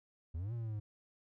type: exponential two-way sweep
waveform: triangle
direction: up then down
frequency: 76 to 120 to 103.2 Hz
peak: -35 dBFS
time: 0.34-0.8 s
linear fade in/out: 10 ms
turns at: 0.53 s
effects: none